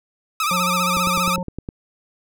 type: tone with vibrato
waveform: sawtooth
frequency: 1236 Hz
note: D#6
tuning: 12 cents flat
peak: -15 dBFS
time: 0.4-1.36 s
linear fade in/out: 2 ms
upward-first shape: sine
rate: 15 Hz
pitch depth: 100 cents each way
type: harmonic tone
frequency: 180 Hz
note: F#3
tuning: 47 cents flat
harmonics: 1 / 3 / 5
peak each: -24 / -29 / -31 dBFS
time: 0.51-1.43 s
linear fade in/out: 2 ms
type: click train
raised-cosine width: 3 ms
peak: -16 dBFS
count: 8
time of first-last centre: 0.97-1.689 s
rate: 9.74 Hz
effects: none